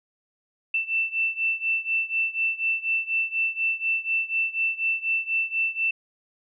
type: beating tone pair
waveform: sine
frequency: 2668 / 2672.1 Hz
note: E7 / E7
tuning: +20 / +23 cents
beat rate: 4.1 Hz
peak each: -25 / -27 dBFS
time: 0.74-5.91 s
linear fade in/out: 5 ms
effects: none